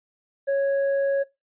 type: tone with hard clipping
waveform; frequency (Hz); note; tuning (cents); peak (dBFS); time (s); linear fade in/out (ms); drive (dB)
triangle; 553; C#5; -4; -21; 0.47-1.24; 20; 8
effects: noise-tail reverb RT60 0.2 s tail -19 dB re dry + resampled to 8000 Hz